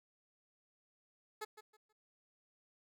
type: tone with echo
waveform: 15% pulse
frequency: 429 Hz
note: A4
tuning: 44 cents flat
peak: -34 dBFS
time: 1.41-1.45 s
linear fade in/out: 10 ms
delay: 160 ms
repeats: 3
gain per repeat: -12 dB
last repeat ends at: 1.93 s
effects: none